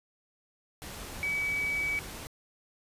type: tone in noise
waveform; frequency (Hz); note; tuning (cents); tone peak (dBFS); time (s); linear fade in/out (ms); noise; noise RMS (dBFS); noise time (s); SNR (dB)
sine; 2280; C#7; +48; -28; 1.23-1.99; 0; pink; -42; 0.82-2.27; +11
effects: resampled to 32000 Hz